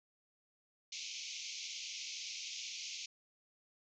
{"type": "band-pass noise", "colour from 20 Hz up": "white", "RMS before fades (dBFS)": -45, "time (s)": [0.92, 3.06], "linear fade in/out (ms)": 5, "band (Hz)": [2200, 6700], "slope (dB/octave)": 96, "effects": []}